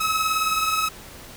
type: beating tone pair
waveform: sawtooth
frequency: 1280 / 1299 Hz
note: D#6 / E6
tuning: +49 / -26 cents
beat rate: 19 Hz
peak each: -18 / -23 dBFS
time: 0-0.89 s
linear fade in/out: 10 ms
effects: pink hiss -42 dBFS RMS until 1.36 s